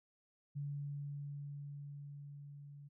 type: tone with level ramp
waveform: sine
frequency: 143.3 Hz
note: D3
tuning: 42 cents flat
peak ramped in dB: -38 to -51 dBFS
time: 0.55-2.89 s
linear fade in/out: 20 ms
effects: none